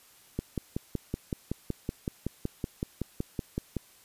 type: click train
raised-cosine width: 3 ms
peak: -17 dBFS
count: 19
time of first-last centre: 0.39-3.767 s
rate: 5.33 Hz
effects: white hiss -58 dBFS RMS until 4.04 s + resampled to 32000 Hz